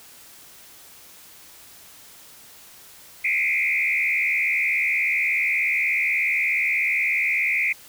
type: tone with frequency modulation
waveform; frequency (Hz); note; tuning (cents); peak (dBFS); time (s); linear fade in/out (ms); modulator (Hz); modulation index
sine; 2266; C#7; +37; -19; 3.24-7.73; 10; 76.6; 3
effects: white hiss -47 dBFS RMS until 7.88 s